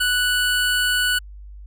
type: tone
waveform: 25% pulse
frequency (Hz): 1480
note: F#6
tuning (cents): 0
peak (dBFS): -14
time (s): 0-1.19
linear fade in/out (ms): 10
effects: added 50 Hz sine -36 dBFS peak until 1.66 s